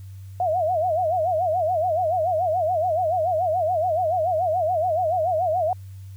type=tone with vibrato; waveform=sine; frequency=678 Hz; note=E5; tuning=49 cents sharp; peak=-19 dBFS; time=0.4-5.73 s; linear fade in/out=2 ms; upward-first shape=sine; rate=7 Hz; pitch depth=170 cents each way; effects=added 96 Hz sine -36 dBFS peak until 6.16 s + white hiss -59 dBFS RMS until 6.16 s